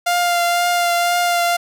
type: tone with vibrato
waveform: sawtooth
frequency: 698.5 Hz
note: F5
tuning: in tune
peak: -11 dBFS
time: 0.06-1.57 s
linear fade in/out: 10 ms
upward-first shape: triangle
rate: 2 Hz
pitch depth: 18 cents each way
effects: none